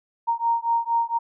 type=beating tone pair; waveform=sine; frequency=927 / 931.3 Hz; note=A#5 / A#5; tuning=-10 / -2 cents; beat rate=4.3 Hz; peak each=-23 dBFS; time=0.27-1.19 s; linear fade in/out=20 ms; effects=none